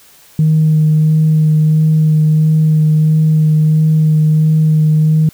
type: tone with vibrato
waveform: sine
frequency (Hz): 155.56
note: D#3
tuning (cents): 0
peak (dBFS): -6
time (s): 0.39-5.29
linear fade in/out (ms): 2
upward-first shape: sine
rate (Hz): 1.5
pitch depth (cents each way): 13
effects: tanh soft clip ceiling -3 dBFS + white hiss -44 dBFS RMS until 5.33 s